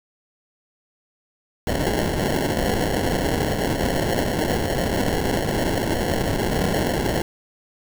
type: noise with sample-and-hold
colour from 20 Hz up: blue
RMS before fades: -22 dBFS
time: 1.67-7.22 s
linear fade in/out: 0 ms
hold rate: 1225 Hz
effects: none